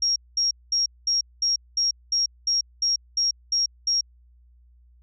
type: tone bursts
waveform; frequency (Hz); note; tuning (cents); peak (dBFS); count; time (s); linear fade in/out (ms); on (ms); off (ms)
sine; 5588; F8; 0; -19; 12; 0.02-4.01; 5; 140; 210
effects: added 60 Hz sine -52 dBFS peak until 5.02 s